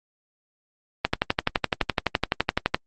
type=click train; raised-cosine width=0.3 ms; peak=-3 dBFS; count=21; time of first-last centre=1.05-2.745 s; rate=11.8 Hz; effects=Opus 24 kbps